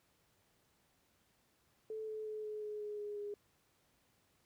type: tone with pitch steps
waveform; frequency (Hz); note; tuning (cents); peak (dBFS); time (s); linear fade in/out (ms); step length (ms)
sine; 436.9 / 433.1 / 429.4 / 425.7 / 422 / 418.4 / 414.8 / 411.2; A4 / A4 / A4 / G#4 / G#4 / G#4 / G#4 / G#4; -12 / -27 / -42 / +43 / +28 / +13 / -2 / -17; -40; 1.9-3.34; 2; 180
effects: pink hiss -74 dBFS RMS until 4.45 s + high-pass 60 Hz 12 dB/octave